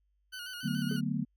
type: tone with vibrato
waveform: 20% pulse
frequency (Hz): 1472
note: F#6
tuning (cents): -9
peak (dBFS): -35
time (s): 0.32-1.01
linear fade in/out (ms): 20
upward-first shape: square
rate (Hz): 7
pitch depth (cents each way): 44
type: chord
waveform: sine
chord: B minor seventh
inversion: first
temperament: just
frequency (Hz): 148.16 / 185.21 / 222.2 / 246.9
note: D3 / F#3 / A3 / B3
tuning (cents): +16 / +2 / +17 / 0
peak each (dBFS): -35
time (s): 0.63-1.25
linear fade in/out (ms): 20
type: tone with exponential decay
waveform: triangle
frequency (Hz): 420.1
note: G#4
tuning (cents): +20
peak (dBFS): -35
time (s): 0.91-1.05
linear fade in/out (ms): 2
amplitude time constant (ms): 29
effects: added 50 Hz sine -70 dBFS peak until 1.36 s